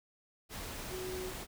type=tone in noise; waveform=sine; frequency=370 Hz; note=F#4; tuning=in tune; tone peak=-39 dBFS; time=0.89-1.33 s; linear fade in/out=50 ms; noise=pink; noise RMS=-43 dBFS; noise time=0.49-1.47 s; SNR=+1 dB; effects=none